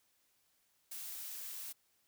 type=noise with ADSR envelope; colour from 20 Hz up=blue; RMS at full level=-43 dBFS; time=0.91-1.73 s; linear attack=9 ms; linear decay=3 ms; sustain=-2 dB; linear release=17 ms; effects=white hiss -75 dBFS RMS until 2.07 s

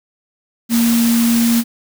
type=tone in noise; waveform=sine; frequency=233.1 Hz; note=A#3; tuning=in tune; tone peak=-11 dBFS; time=0.69-1.64 s; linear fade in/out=50 ms; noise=white; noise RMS=-22 dBFS; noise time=0.69-1.64 s; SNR=+8 dB; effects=none

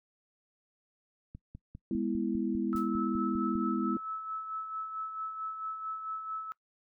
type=click train; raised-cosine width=5 ms; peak=-32 dBFS; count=12; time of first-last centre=1.35-3.554 s; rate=4.99 Hz
type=chord; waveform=sine; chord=E major; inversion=first; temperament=equal with one note detuned; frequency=206.3 / 246.9 / 329.6 Hz; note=G#3 / B3 / E4; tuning=-11 / 0 / 0 cents; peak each=-33 dBFS; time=1.91-3.97 s; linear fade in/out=2 ms
type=tone with tremolo; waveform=sine; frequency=1303 Hz; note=E6; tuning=20 cents flat; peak=-33 dBFS; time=2.73-6.52 s; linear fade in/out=0 ms; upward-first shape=sine; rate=4.5 Hz; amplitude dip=50%
type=noise with exponential decay; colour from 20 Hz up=white; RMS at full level=-49 dBFS; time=2.76-2.92 s; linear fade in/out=1 ms; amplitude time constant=33 ms
effects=noise-tail reverb RT60 0.1 s tail -22 dB re dry

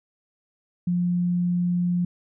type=tone; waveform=sine; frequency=176.5 Hz; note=F3; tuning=19 cents sharp; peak=-20 dBFS; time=0.87-2.05 s; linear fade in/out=5 ms; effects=none

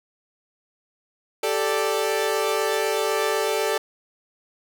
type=chord; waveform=sawtooth; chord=G suspended second; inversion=none; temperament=equal; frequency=392 / 440 / 587.3 Hz; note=G4 / A4 / D5; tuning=0 / 0 / 0 cents; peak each=-23 / -20 / -23 dBFS; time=1.43-3.78 s; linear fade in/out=5 ms; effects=none

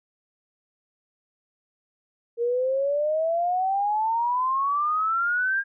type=exponential sweep; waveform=sine; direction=up; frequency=463.8 to 1623 Hz; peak=-21 dBFS; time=2.37-5.64 s; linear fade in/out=50 ms; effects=none

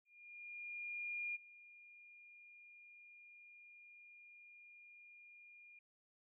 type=tone with ADSR envelope; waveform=sine; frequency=2417 Hz; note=D7; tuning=49 cents sharp; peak=-39 dBFS; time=0.05-5.79 s; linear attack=1300 ms; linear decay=21 ms; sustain=-19 dB; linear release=3 ms; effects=none

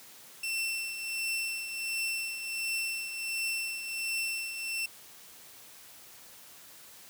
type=tone with tremolo; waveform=sawtooth; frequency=2690 Hz; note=E7; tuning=34 cents sharp; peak=-26 dBFS; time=0.43-4.86 s; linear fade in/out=5 ms; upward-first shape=triangle; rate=1.4 Hz; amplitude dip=60%; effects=white hiss -52 dBFS RMS until 7.09 s + high-pass 80 Hz 12 dB/octave

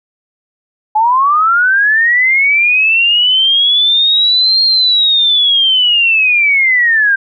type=linear two-way sweep; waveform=sine; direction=up then down; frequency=840 to 4238 to 1570 Hz; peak=-7 dBFS; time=0.95-7.16 s; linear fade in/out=10 ms; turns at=4.63 s; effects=none

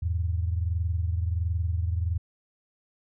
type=tone pair together; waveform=sine; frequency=82.41 / 103.83 Hz; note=E2 / G#2; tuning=0 / 0 cents; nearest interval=major third; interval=400 cents; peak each=-25 / -31 dBFS; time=0.02-2.18 s; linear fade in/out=10 ms; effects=none

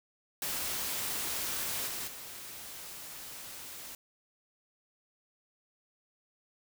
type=noise with level steps; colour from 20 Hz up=white; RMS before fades=-35 / -38 / -45 dBFS; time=0.42-3.95 s; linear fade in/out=2 ms; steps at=1.87 / 2.07 s; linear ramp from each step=10 ms; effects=none

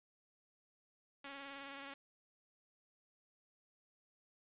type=tone with vibrato; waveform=5% pulse; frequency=277.2 Hz; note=C#4; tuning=in tune; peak=-36 dBFS; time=1.24-1.94 s; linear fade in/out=5 ms; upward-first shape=sine; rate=19 Hz; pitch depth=26 cents each way; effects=resampled to 8000 Hz + 11-bit

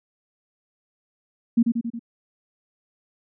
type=tone with echo; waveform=sine; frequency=233.1 Hz; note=A#3; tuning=in tune; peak=-13 dBFS; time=1.57-1.63 s; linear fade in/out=10 ms; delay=91 ms; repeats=4; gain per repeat=-4 dB; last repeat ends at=1.994 s; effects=none

